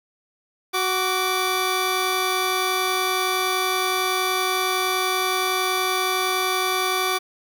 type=tone pair together; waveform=15% pulse; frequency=371.4 / 1164.9 Hz; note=F#4 / D6; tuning=+7 / -14 cents; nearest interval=octave + minor sixth; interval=1979 cents; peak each=-17 dBFS; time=0.73-7.19 s; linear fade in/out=20 ms; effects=none